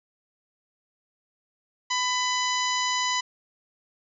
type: harmonic tone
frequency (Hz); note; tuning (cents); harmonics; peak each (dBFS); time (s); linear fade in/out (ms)
999; B5; +20; 1 / 2 / 3 / 4 / 5 / 6 / 7; -27 / -30 / -32 / -33 / -34 / -35 / -35; 1.9-3.21; 10
effects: none